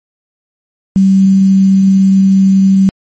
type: tone with quantisation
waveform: sine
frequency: 192.7 Hz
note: G3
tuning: 29 cents flat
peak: -4 dBFS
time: 0.96-2.89 s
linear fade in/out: 0 ms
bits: 5
effects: MP3 32 kbps